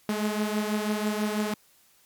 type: beating tone pair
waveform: sawtooth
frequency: 210 / 216.1 Hz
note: G#3 / A3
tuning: +19 / -31 cents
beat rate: 6.1 Hz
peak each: -23 / -27 dBFS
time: 0.09-1.54 s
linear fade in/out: 2 ms
effects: white hiss -61 dBFS RMS until 2.05 s + MP3 96 kbps